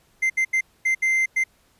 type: tone bursts at uneven times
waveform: triangle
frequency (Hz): 2082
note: C7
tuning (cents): -9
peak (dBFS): -16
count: 6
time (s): 0.22-0.3 / 0.37-0.45 / 0.53-0.61 / 0.85-0.95 / 1.02-1.26 / 1.36-1.44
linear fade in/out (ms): 10
effects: pink hiss -61 dBFS RMS until 1.79 s + resampled to 32000 Hz